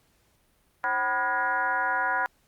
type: tone with frequency modulation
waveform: sine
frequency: 1212 Hz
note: D#6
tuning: 46 cents flat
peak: -23 dBFS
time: 0.84-2.26 s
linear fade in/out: 0 ms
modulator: 226 Hz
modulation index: 2.2
effects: pink hiss -66 dBFS RMS until 2.47 s + Opus 48 kbps